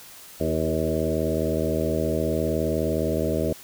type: harmonic tone with a mistuned harmonic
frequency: 79.4 Hz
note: D#2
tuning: 36 cents sharp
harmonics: 1 / 2 / 3 / 4 / 5 / 6 / 7 / 8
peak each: -30 / -30 / -30 / -30 / -30 / -30 / -30 / -30 dBFS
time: 0.4-3.53 s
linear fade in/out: 5 ms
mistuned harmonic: 5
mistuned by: -22 cents
effects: white hiss -45 dBFS RMS until 3.63 s